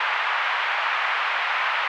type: band-pass noise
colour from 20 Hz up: pink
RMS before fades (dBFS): -24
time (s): 0-1.88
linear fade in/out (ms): 5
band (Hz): 890 to 2700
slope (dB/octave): 24
effects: none